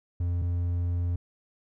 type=tone pair in turn; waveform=triangle; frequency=87.31 / 87.31 Hz; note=F2 / F2; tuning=0 / 0 cents; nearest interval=unison; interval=0 cents; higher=neither; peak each=-23 dBFS; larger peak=neither; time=0.2-0.42 / 0.42-1.16 s; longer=second; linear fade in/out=5 ms; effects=none